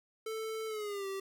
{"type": "tone with pitch glide", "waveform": "square", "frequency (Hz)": [441.4, 388.7], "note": ["A4", "G4"], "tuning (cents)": [5, -15], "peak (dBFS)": -37, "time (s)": [0.26, 1.2], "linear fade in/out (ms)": 5, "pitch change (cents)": -220, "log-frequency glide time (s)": [0.67, 1.07], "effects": []}